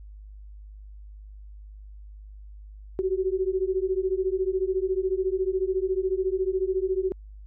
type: beating tone pair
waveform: sine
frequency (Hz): 370 / 384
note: F#4 / G4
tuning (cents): 0 / -36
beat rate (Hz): 14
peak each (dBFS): -26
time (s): 2.99-7.12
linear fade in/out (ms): 0
effects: added 51 Hz sine -41 dBFS peak until 7.46 s